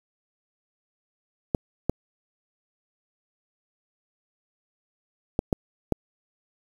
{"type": "clicks", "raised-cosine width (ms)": 2, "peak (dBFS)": -8, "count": 5, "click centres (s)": [1.548, 1.896, 5.391, 5.528, 5.923], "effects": ["7-bit"]}